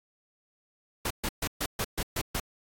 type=noise bursts; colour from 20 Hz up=pink; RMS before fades=-30 dBFS; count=8; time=1.05-2.4 s; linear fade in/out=5 ms; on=55 ms; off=130 ms; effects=AAC 64 kbps